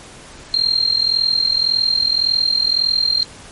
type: tone with amplitude modulation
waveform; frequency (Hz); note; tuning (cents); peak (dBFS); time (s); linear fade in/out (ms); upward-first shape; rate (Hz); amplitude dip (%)
sine; 4186; C8; 0; -10; 0.54-3.23; 0; sine; 41.8; 80
effects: pink hiss -39 dBFS RMS until 3.51 s + MP3 48 kbps